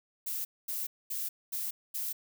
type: noise bursts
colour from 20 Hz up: violet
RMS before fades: -35 dBFS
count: 5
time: 0.26-2.13 s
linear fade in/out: 10 ms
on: 190 ms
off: 230 ms
effects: none